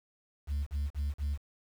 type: tone bursts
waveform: sine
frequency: 71.7 Hz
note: D2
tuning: 41 cents flat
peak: -27 dBFS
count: 4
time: 0.47-1.381 s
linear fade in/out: 50 ms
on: 200 ms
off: 37 ms
effects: tanh soft clip ceiling -28 dBFS + 9-bit